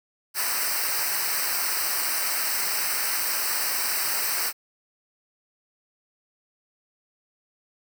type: noise with comb filter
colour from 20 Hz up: white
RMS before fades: -26 dBFS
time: 0.34-4.53 s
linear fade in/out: 50 ms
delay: 0.29 ms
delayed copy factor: -1
effects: none